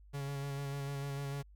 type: tone with vibrato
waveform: 45% pulse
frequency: 140 Hz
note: C#3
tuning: 18 cents sharp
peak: -37 dBFS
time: 0.13-1.43 s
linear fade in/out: 20 ms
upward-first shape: square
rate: 6.7 Hz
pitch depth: 17 cents each way
effects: added 50 Hz sine -55 dBFS peak until 1.55 s